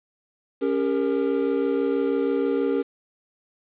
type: chord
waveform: triangle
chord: G diminished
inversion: second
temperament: equal with one note detuned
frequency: 277.2 / 400 / 466.2 Hz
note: Db4 / G4 / Bb4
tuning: 0 / +35 / 0 cents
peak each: -23 dBFS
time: 0.61-2.83 s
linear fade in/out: 20 ms
effects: resampled to 8000 Hz + 8-bit